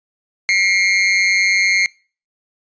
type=tone with amplitude modulation; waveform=40% pulse; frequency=2142 Hz; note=C7; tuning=40 cents sharp; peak=-8 dBFS; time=0.49-1.86 s; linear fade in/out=0 ms; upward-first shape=sine; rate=191 Hz; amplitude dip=70%; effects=noise-tail reverb RT60 0.4 s tail -25 dB re dry + resampled to 16000 Hz